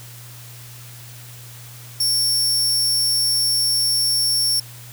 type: tone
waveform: sawtooth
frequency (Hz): 5460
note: F8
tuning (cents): -40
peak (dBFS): -14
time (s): 2-4.6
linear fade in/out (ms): 5
effects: added 120 Hz sine -39 dBFS peak until 4.92 s + white hiss -42 dBFS RMS until 4.92 s

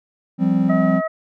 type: chord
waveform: triangle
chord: F suspended second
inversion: none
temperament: equal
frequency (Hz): 174.61 / 196 / 261.6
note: F3 / G3 / C4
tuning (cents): 0 / 0 / 0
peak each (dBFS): -17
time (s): 0.38-1.02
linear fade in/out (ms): 50
type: harmonic tone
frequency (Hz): 639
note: D#5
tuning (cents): +46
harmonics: 1 / 2 / 3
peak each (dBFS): -21 / -27 / -31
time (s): 0.69-1.08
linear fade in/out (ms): 10
effects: none

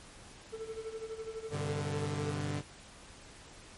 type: tone with tremolo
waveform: triangle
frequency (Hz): 444.1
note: A4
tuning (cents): +16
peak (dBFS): -34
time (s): 0.52-2.32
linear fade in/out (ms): 20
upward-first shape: sine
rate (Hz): 12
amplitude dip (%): 75
type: chord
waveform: sawtooth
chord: G suspended fourth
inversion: none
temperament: equal with one note detuned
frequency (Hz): 98 / 127.83 / 146.83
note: G2 / C3 / D3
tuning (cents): 0 / -40 / 0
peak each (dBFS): -34 / -38 / -32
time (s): 1.5-2.63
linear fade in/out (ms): 50
effects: pink hiss -53 dBFS RMS until 3.77 s + MP3 48 kbps

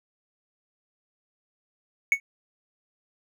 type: tone with exponential decay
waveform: triangle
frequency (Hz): 2217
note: C#7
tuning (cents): 0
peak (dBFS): -11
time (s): 2.12-2.2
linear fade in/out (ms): 1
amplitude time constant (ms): 17
effects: none

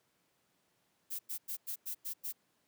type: noise bursts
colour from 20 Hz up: violet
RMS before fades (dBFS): -39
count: 7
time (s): 1.1-2.327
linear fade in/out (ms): 20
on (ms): 93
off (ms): 96
effects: pink hiss -75 dBFS RMS until 2.67 s + high-pass 150 Hz 12 dB/octave

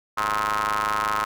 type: ring-modulated tone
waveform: sawtooth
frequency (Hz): 105.2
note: G#2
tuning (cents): +23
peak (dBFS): -15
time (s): 0.17-1.25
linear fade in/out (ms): 10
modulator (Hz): 1170
effects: none

